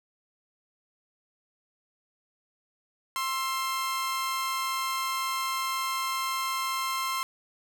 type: tone pair together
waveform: sawtooth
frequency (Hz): 1056 / 1330.5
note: C6 / E6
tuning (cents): +16 / +16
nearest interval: major third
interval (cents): 400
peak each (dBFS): -25 / -32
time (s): 3.16-7.23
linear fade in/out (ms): 0
effects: none